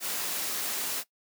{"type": "noise", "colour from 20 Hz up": "white", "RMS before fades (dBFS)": -32, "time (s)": [0, 1.04], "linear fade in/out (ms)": 50, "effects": ["noise-tail reverb RT60 0.1 s tail -18 dB re dry", "high-pass 200 Hz 12 dB/octave"]}